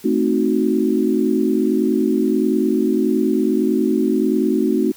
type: chord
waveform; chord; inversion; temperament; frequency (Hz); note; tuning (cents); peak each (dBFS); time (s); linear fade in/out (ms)
sine; A diminished seventh; none; equal; 220 / 261.6 / 311.1 / 370; A3 / C4 / Eb4 / Gb4; 0 / 0 / 0 / 0; -20; 0.04-4.92; 10
effects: white hiss -45 dBFS RMS until 4.96 s